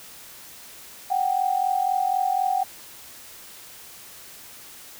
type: tone pair together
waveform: sine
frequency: 740 / 784 Hz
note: F#5 / G5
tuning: 0 / 0 cents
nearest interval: minor second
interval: 100 cents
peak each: -23 dBFS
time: 1.1-2.64 s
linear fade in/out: 10 ms
effects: white hiss -44 dBFS RMS until 4.99 s